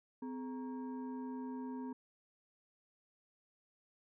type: tone with frequency modulation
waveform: sine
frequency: 256.1 Hz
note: C4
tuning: 37 cents flat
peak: -40 dBFS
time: 0.22-1.93 s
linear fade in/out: 5 ms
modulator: 682 Hz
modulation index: 0.61
effects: none